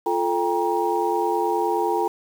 sine tone cluster, 347.5 / 437 / 798 / 944 Hz, F4 / A4 / G5 / A#5, -9 / -12 / +31 / +22 cents, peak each -25 dBFS, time 0.06-2.08 s, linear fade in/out 5 ms, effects 7-bit

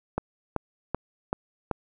click train, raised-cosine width 1 ms, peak -12 dBFS, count 5, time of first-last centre 0.18-1.713 s, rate 2.61 Hz, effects none

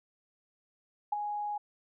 sine tone with ADSR envelope, 830.6 Hz, G#5, in tune, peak -24 dBFS, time 1.12-1.58 s, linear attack 8 ms, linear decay 13 ms, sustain -8 dB, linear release 8 ms, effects none

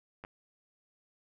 clicks, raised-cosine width 0.5 ms, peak -30 dBFS, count 2, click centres 0.239 / 0.249 s, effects none

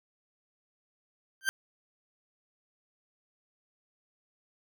40% pulse tone with exponential growth, 1568 Hz, G6, in tune, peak -20 dBFS, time 1.41-1.49 s, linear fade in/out 0 ms, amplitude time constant 16 ms, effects none

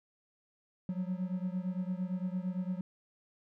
triangle beating tone pair, 180.2 / 189 Hz, F#3 / F#3, -45 / +37 cents, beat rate 8.8 Hz, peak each -33 / -35 dBFS, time 0.89-2.81 s, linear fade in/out 2 ms, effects none

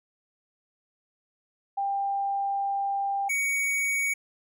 sine / square tone pair in turn, 794 / 2243 Hz, G5 / C#7, +22 / +20 cents, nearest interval octave + tritone, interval 1798 cents, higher second, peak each -25 dBFS, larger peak neither, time 1.77-3.29 / 3.29-4.14 s, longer first, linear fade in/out 10 ms, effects none

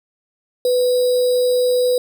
sine tone with sample-and-hold, 497.8 Hz, B4, 14 cents sharp, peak -13 dBFS, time 0.65-1.98 s, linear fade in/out 2 ms, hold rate 4410 Hz, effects none

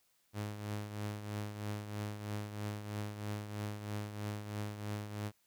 sawtooth tone with tremolo, 104.4 Hz, G#2, 10 cents sharp, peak -32 dBFS, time 0.33-5.32 s, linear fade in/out 50 ms, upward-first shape triangle, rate 3.1 Hz, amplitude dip 65%, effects white hiss -74 dBFS RMS until 5.46 s

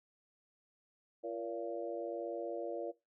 harmonic tone with a mistuned harmonic, 114.5 Hz, A#2, 31 cents flat, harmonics 3 / 4 / 5 / 6, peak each -43 / -42 / -41 / -47 dBFS, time 1.23-2.92 s, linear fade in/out 20 ms, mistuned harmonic 4, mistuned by +50 cents, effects noise-tail reverb RT60 0.2 s tail -18 dB re dry

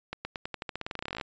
accelerating click train, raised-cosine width 0.3 ms, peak -18 dBFS, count 23, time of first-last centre 0.13-1.212 s, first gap 120 ms, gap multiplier 0.9, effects resampled to 16000 Hz

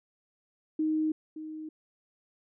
sine tone with echo, 311.8 Hz, D#4, 4 cents sharp, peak -25 dBFS, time 0.79-1.12 s, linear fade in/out 5 ms, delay 570 ms, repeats 1, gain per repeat -12 dB, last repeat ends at 1.69 s, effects none

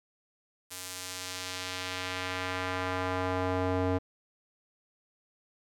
square tone with band-pass filter sweep, 92.1 Hz, F#2, 7 cents flat, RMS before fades -33 dBFS, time 0.7-3.99 s, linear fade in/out 20 ms, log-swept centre 10000 to 480 Hz, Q 0.78, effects none

